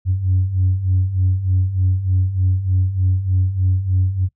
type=beating tone pair; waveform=sine; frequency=90.9 / 94.2 Hz; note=F#2 / F#2; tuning=-30 / +32 cents; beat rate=3.3 Hz; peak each=-20 / -15 dBFS; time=0.05-4.29 s; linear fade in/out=50 ms; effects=noise-tail reverb RT60 0.1 s tail -18 dB re dry + tanh soft clip ceiling -9 dBFS